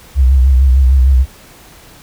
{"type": "tone with vibrato", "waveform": "sine", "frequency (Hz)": 65.6, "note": "C2", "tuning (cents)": 5, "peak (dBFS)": -5, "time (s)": [0.15, 1.26], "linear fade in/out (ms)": 50, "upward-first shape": "triangle", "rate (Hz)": 6.6, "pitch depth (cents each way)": 96, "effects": ["pink hiss -40 dBFS RMS until 2.02 s"]}